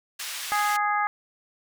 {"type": "band-pass noise", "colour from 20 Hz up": "pink", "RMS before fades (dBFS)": -34, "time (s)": [0.19, 0.77], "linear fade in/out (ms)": 10, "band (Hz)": [1900, 15000], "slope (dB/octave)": 12}
{"type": "harmonic tone", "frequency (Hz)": 415.3, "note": "G#4", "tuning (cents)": 0, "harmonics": [2, 3, 4, 5], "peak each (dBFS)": [-25, -26, -30, -32], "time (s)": [0.52, 1.07], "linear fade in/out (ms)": 0}
{"effects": []}